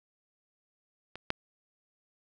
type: clicks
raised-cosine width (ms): 0.3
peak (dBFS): -25 / -12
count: 2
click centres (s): 1.156 / 1.304
effects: none